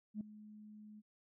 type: tone with ADSR envelope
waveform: sine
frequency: 212 Hz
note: G#3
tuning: 36 cents sharp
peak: -35 dBFS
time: 0.14-1.02 s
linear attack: 68 ms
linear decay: 4 ms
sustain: -17 dB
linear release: 33 ms
effects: tanh soft clip ceiling -33 dBFS